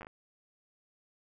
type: slowing click train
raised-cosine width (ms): 0.5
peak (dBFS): -30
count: 5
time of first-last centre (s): 0.01-0.069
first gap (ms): 9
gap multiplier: 1.34
effects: none